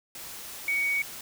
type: tone in noise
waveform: sine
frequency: 2242 Hz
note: C#7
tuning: 19 cents sharp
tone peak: -24 dBFS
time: 0.68-1.02 s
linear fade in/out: 2 ms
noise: white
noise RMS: -41 dBFS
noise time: 0.15-1.21 s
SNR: +14 dB
effects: none